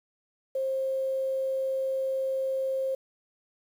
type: tone with quantisation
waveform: sine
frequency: 531 Hz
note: C5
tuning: 25 cents sharp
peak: -26 dBFS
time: 0.55-2.95 s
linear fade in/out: 5 ms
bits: 9
effects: none